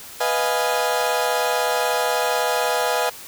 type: chord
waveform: 30% pulse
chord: F half-diminished seventh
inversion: second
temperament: equal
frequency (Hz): 493.9 / 622.3 / 698.5 / 830.6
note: Cb5 / Eb5 / F5 / Ab5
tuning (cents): 0 / 0 / 0 / 0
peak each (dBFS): -21 / -23 / -23 / -22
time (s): 0.2-3.1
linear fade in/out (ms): 10
effects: white hiss -39 dBFS RMS until 3.27 s